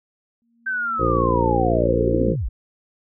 sine tone with exponential growth, 233.1 Hz, A#3, in tune, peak -26 dBFS, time 0.42-1.16 s, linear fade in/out 0 ms, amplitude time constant 160 ms
sine linear sweep, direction down, 1568 to 32.7 Hz, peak -21 dBFS, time 0.66-2.49 s, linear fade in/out 10 ms
harmonic tone, 58.27 Hz, A#1, in tune, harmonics 1 / 2 / 3 / 4 / 5 / 6 / 7 / 8 / 9, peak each -25 / -25 / -29 / -28 / -27 / -25 / -28 / -25 / -24 dBFS, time 0.98-2.36 s, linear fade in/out 50 ms
effects none

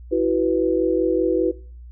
sine chord, E suspended second, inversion none, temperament equal with one note detuned, 329.6 / 374.7 / 493.9 Hz, E4 / F#4 / B4, 0 / +22 / 0 cents, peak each -21 dBFS, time 0.11-1.52 s, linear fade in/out 20 ms, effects noise-tail reverb RT60 0.4 s tail -20 dB re dry + added 60 Hz sine -37 dBFS peak until 1.91 s

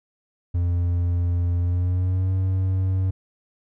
triangle tone with pitch glide, 87.31 to 94.12 Hz, F2 to F#2, 0 to +30 cents, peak -17 dBFS, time 0.54-3.11 s, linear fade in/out 10 ms, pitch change +130 cents, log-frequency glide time 1.59-2.32 s, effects none

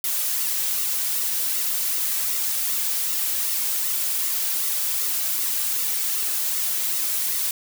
blue noise with flanger, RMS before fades -24 dBFS, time 0.04-7.51 s, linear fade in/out 2 ms, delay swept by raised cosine 1.2 to 2.9 ms, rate 2.6 Hz, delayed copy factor -0.55, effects none

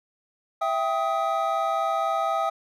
triangle tone cluster, 661 / 785 / 1260 Hz, E5 / G5 / D#6, +5 / +2 / +21 cents, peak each -25 dBFS, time 0.61-2.5 s, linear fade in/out 10 ms, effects none

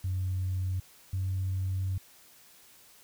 sine tone pair in turn, 92.8 / 94.26 Hz, F#2 / F#2, +6 / +33 cents, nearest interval unison, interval 27 cents, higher second, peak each -27 dBFS, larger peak neither, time 0.04-0.8 / 1.13-1.98 s, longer second, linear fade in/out 5 ms, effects tanh soft clip ceiling -24 dBFS + white hiss -57 dBFS RMS until 3.03 s

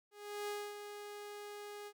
sawtooth tone with ADSR envelope, 413 Hz, G#4, 10 cents flat, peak -34 dBFS, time 0.11-1.93 s, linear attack 370 ms, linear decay 260 ms, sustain -8 dB, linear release 59 ms, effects none

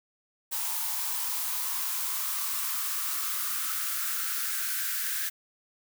blue noise with high-pass filter sweep, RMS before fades -31 dBFS, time 0.51-5.3 s, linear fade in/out 20 ms, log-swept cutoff 860 to 1600 Hz, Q 5.1, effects none

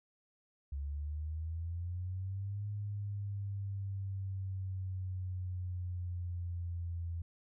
sine exponential two-way sweep, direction up then down, 69.3 to 103.5 to 84.4 Hz, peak -36 dBFS, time 0.72-7.22 s, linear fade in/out 5 ms, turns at 2.67 s, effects none

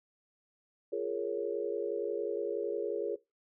sine chord, Bb minor seventh, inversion second, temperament equal, 349.2 / 415.3 / 466.2 / 554.4 Hz, F4 / Ab4 / Bb4 / Db5, 0 / 0 / 0 / 0 cents, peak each -39 / -35 / -36 / -39 dBFS, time 0.92-3.16 s, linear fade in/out 10 ms, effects noise-tail reverb RT60 0.2 s tail -19 dB re dry

